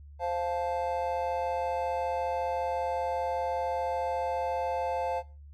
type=chord; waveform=triangle; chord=F major; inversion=second; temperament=just; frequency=523.8 / 698.5 / 873.1 Hz; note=C5 / F5 / A5; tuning=+2 / 0 / -14 cents; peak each=-31 dBFS; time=0.19-5.23 s; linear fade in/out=50 ms; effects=noise-tail reverb RT60 0.3 s tail -17 dB re dry + added 72 Hz sine -46 dBFS peak until 5.53 s